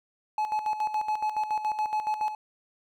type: tone with tremolo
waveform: triangle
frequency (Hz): 855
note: A5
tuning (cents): -50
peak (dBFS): -22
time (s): 0.38-2.35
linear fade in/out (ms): 2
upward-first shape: square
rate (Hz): 7.1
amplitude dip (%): 65
effects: none